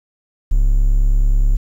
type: tone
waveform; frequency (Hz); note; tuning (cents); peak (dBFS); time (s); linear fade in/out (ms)
triangle; 34.81; C#1; +8; -8; 0.51-1.57; 10
effects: 8-bit